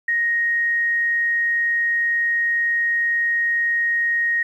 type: tone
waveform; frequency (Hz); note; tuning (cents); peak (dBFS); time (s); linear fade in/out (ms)
sine; 1871; A#6; +6; -17; 0.08-4.43; 5
effects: 9-bit